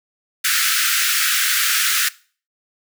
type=high-pass noise; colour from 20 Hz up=pink; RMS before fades=-18 dBFS; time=0.44-2.09 s; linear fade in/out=10 ms; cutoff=1300 Hz; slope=96 dB/octave; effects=noise-tail reverb RT60 0.4 s tail -20 dB re dry